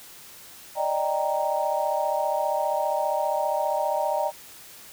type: chord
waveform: sine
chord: Eb major seventh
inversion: third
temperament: equal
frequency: 587.3 / 622.3 / 784 / 932.3 Hz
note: D5 / Eb5 / G5 / Bb5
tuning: 0 / 0 / 0 / 0 cents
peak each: -28 dBFS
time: 0.75-4.32 s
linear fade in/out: 50 ms
effects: white hiss -46 dBFS RMS until 4.92 s